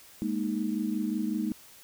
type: chord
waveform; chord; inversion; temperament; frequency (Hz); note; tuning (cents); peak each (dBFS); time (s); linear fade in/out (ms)
sine; Ab suspended second; none; equal; 207.7 / 233.1 / 311.1; Ab3 / Bb3 / Eb4; 0 / 0 / 0; -31 / -32 / -32; 0.22-1.52; 0
effects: white hiss -53 dBFS RMS until 1.83 s